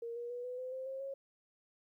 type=tone with pitch steps; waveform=sine; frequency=466.2 / 476.8 / 487.7 / 498.8 / 510.2 / 521.8 / 533.7 / 545.8 Hz; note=A#4 / A#4 / B4 / B4 / C5 / C5 / C5 / C#5; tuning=0 / +39 / -22 / +17 / -44 / -5 / +34 / -27 cents; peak=-39 dBFS; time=0.02-1.14 s; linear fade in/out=5 ms; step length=140 ms; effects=13-bit